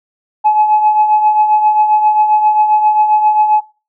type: tone with tremolo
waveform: sine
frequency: 852 Hz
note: G#5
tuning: 44 cents sharp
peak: -4 dBFS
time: 0.44-3.61 s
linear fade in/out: 20 ms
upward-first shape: triangle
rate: 7.5 Hz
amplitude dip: 60%
effects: noise-tail reverb RT60 0.3 s tail -19 dB re dry + tanh soft clip ceiling -2 dBFS